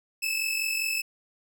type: tone pair together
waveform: sawtooth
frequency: 2592 / 2637 Hz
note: E7 / E7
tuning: -30 / 0 cents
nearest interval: unison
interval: 30 cents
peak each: -26 dBFS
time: 0.22-1.02 s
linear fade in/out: 10 ms
effects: none